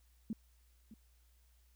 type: tone with echo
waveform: sine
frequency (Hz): 220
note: A3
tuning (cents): 0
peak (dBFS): -35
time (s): 0.3-0.33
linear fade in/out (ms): 2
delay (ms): 610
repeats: 1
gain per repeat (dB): -15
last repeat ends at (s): 0.94
effects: added 60 Hz sine -65 dBFS peak until 1.75 s + white hiss -75 dBFS RMS until 1.75 s